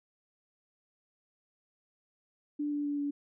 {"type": "tone with pitch steps", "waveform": "sine", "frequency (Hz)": [293.7, 291.3, 289, 286.7], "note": ["D4", "D4", "D4", "D4"], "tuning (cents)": [0, -14, -28, -42], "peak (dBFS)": -30, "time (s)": [2.59, 3.11], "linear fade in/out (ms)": 10, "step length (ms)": 130, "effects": []}